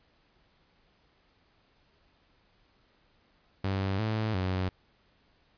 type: tone with pitch steps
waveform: sawtooth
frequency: 96.8 / 109.2 / 93 Hz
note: G2 / A2 / F#2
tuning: -21 / -13 / +9 cents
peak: -24 dBFS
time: 3.64-4.69 s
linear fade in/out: 5 ms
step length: 350 ms
effects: pink hiss -67 dBFS RMS until 5.57 s + resampled to 11025 Hz